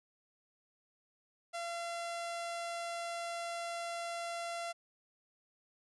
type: tone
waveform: sawtooth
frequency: 683 Hz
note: F5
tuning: 39 cents flat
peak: -34 dBFS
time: 1.53-4.73 s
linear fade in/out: 20 ms
effects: resampled to 24000 Hz